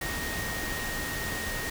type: tone in noise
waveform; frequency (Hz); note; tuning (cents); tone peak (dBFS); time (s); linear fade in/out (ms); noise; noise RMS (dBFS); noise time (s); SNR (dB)
sine; 1864.7; A#6; 0; -35; 0.01-1.7; 5; pink; -34; 0.01-1.7; -4
effects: none